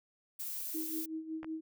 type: noise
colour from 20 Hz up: violet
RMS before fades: -40 dBFS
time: 0.39-1.06 s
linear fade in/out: 10 ms
type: tone with tremolo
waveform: sine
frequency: 318.5 Hz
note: D#4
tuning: 41 cents sharp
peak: -35 dBFS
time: 0.74-1.61 s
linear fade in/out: 10 ms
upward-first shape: sine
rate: 5.4 Hz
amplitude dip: 70%
type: clicks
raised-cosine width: 0.5 ms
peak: -31 dBFS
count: 2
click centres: 1.431 / 1.445 s
effects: none